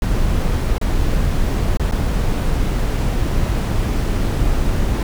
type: noise with dropouts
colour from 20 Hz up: brown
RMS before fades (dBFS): -17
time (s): 0.02-5.03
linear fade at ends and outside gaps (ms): 2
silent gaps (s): 0.782-0.813 / 1.772-1.796 / 1.913-1.921
effects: none